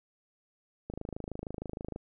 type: click train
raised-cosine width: 2 ms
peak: -24 dBFS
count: 29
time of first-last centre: 0.9-1.961 s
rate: 26.4 Hz
effects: none